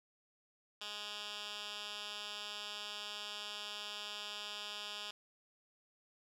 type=tone with band-pass filter; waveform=10% pulse; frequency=207.7 Hz; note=G#3; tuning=in tune; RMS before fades=-45 dBFS; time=0.81-5.11 s; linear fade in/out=5 ms; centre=3700 Hz; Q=2; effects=none